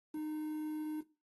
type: tone with quantisation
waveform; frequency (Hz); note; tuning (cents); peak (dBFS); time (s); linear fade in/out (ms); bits
triangle; 307.1; D#4; -23; -35; 0.14-1.01; 5; 10
effects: noise-tail reverb RT60 0.3 s tail -17 dB re dry + AAC 32 kbps